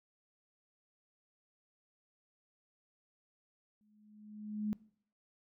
sine tone with exponential growth, 211.3 Hz, G#3, 30 cents sharp, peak -30 dBFS, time 3.81-4.73 s, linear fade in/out 0 ms, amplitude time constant 200 ms, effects noise-tail reverb RT60 0.6 s tail -22 dB re dry

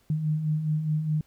sine beating tone pair, 150 / 154.8 Hz, D3 / D#3, +37 / -9 cents, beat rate 4.8 Hz, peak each -33 / -24 dBFS, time 0.1-1.21 s, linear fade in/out 2 ms, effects pink hiss -65 dBFS RMS until 1.26 s

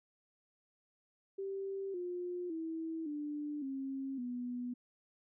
sine tone with pitch steps, 390.1 / 355.7 / 324.3 / 295.6 / 269.5 / 245.7 Hz, G4 / F4 / E4 / D4 / C#4 / B3, -8 / +32 / -28 / +11 / -49 / -9 cents, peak -37 dBFS, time 1.38-4.74 s, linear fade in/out 10 ms, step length 560 ms, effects none

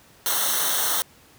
white noise with comb filter, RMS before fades -23 dBFS, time 0.26-1.02 s, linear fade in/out 0 ms, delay 0.41 ms, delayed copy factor -0.85, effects pink hiss -53 dBFS RMS until 1.38 s + high-pass 60 Hz 12 dB/octave

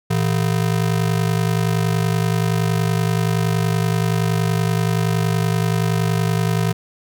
square ring-modulated tone, 140.8 Hz, C#3, 27 cents sharp, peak -14 dBFS, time 0.1-6.73 s, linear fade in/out 10 ms, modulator 25.3 Hz, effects none

